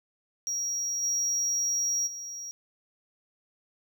triangle tone with level steps, 5670 Hz, F8, 25 cents sharp, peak -27 / -24 / -35 dBFS, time 0.47-2.51 s, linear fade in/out 0 ms, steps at 1.02 / 2.06 s, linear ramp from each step 20 ms, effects none

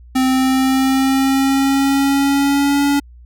square tone with pitch glide, 259.9 to 283.4 Hz, C4 to C#4, -11 to +38 cents, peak -13 dBFS, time 0.15-3 s, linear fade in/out 10 ms, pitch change +149 cents, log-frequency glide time 0.25-2.83 s, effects added 60 Hz sine -38 dBFS peak until 3.25 s

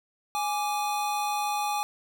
square tone pair together, 830.6 / 1174.6 Hz, G#5 / D6, 0 / 0 cents, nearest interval tritone, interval 600 cents, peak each -28 / -34 dBFS, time 0.35-1.83 s, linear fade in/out 0 ms, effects none

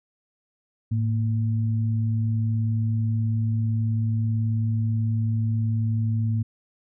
sine tone pair together, 109.05 / 229.6 Hz, A2 / A#3, -15 / -26 cents, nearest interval octave + minor second, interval 1289 cents, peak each -21 / -30 dBFS, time 0.91-6.43 s, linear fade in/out 10 ms, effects none

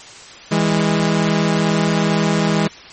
sawtooth tone pair together, 162.63 / 204.9 Hz, E3 / G#3, -23 / -23 cents, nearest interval major third, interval 400 cents, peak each -13 dBFS, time 0.51-2.68 s, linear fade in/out 10 ms, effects white hiss -38 dBFS RMS until 2.92 s + MP3 32 kbps

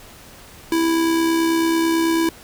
square tone with amplitude modulation, 329.6 Hz, E4, in tune, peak -15 dBFS, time 0.72-2.29 s, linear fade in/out 2 ms, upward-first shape sine, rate 69.1 Hz, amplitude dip 35%, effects pink hiss -43 dBFS RMS until 2.43 s

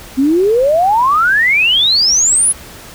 sine exponential sweep, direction up, 255.3 to 10800 Hz, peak -8 dBFS, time 0.17-2.53 s, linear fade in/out 20 ms, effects pink hiss -34 dBFS RMS until 2.94 s

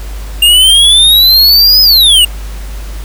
square exponential two-way sweep, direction up then down, 2794 to 5100 to 2794 Hz, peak -3 dBFS, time 0.42-2.25 s, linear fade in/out 5 ms, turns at 1.82 s, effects added 50 Hz sine -19 dBFS peak until 3.04 s + pink hiss -32 dBFS RMS until 3.04 s

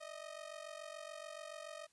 sawtooth ring-modulated tone, 622.3 Hz, D#5, in tune, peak -40 dBFS, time 0-1.87 s, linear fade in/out 20 ms, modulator 23.5 Hz, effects white hiss -74 dBFS RMS until 1.92 s + resampled to 24000 Hz

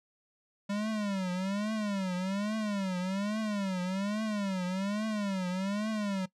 square tone with vibrato, 198.6 Hz, G3, 23 cents sharp, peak -31 dBFS, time 0.69-6.26 s, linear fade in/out 10 ms, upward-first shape triangle, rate 1.2 Hz, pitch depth 190 cents each way, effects noise-tail reverb RT60 0.1 s tail -20 dB re dry + low-pass 7000 Hz 12 dB/octave

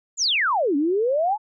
sine exponential two-way sweep, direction down then up, 7380 to 274.1 to 884 Hz, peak -18 dBFS, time 0.17-1.38 s, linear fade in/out 50 ms, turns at 0.76 s, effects none

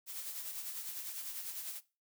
blue noise with tremolo, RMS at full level -41 dBFS, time 0.06-1.81 s, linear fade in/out 50 ms, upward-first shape sine, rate 10 Hz, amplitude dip 45%, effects noise-tail reverb RT60 0.3 s tail -19 dB re dry

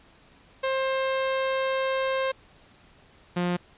sawtooth tone pair in turn, 530 / 176.87 Hz, C5 / F3, +22 / +22 cents, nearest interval octave + perfect fifth, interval 1900 cents, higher first, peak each -20 dBFS, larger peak neither, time 0.63-2.32 / 3.36-3.57 s, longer first, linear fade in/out 10 ms, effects pink hiss -56 dBFS RMS until 3.77 s + resampled to 8000 Hz

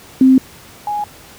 sine tone pair in turn, 261.6 / 831 Hz, C4 / G#5, 0 / +1 cents, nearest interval octave + minor sixth, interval 2001 cents, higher second, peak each -5 / -17 dBFS, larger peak first, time 0.21-0.38 / 0.87-1.04 s, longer neither, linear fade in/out 2 ms, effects pink hiss -40 dBFS RMS until 1.38 s + high-pass 60 Hz 12 dB/octave

